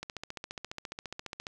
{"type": "click train", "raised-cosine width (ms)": 0.2, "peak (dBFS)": -21, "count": 22, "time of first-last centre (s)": [0.03, 1.468], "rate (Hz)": 14.6, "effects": []}